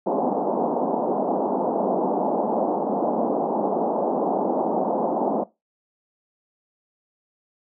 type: band-pass noise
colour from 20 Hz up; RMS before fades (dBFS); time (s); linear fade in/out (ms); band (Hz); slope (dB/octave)
white; -23; 0.06-5.44; 10; 190 to 870; 48
effects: noise-tail reverb RT60 0.2 s tail -18 dB re dry